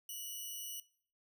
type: tone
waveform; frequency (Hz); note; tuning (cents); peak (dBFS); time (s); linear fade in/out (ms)
5% pulse; 2942; F#7; -11; -34; 0.09-0.8; 2
effects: noise-tail reverb RT60 0.5 s tail -19 dB re dry

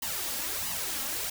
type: noise with flanger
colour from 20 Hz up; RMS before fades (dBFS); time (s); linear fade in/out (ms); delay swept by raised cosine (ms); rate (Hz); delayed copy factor
white; -33; 0.02-1.3; 5; 1 to 3.7; 1.5; +0.75
effects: none

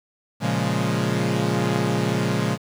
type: chord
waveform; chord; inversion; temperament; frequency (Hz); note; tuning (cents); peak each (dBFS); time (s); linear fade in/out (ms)
sawtooth; Bb minor seventh; none; equal; 116.54 / 138.59 / 174.61 / 207.7; Bb2 / Db3 / F3 / Ab3; 0 / 0 / 0 / 0; -22; 0.4-2.58; 50
effects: low-pass 8000 Hz 12 dB/octave + 8-bit

